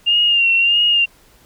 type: tone with vibrato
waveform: sine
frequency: 2794 Hz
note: F7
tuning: in tune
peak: -11 dBFS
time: 0.06-1.06 s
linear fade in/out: 20 ms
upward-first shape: sine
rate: 1.6 Hz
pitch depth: 48 cents each way
effects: pink hiss -51 dBFS RMS until 1.45 s